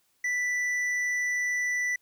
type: tone with hard clipping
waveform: triangle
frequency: 1975.5 Hz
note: B6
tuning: in tune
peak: -27 dBFS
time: 0.24-1.96 s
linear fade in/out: 5 ms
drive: 9 dB
effects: white hiss -70 dBFS RMS until 2.01 s